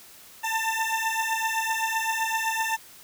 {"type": "beating tone pair", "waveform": "20% pulse", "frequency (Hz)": [890, 897.8], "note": ["A5", "A5"], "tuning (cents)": [20, 35], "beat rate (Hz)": 7.8, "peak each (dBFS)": -23, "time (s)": [0.43, 2.77], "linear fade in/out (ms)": 20, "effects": ["white hiss -49 dBFS RMS until 3.03 s"]}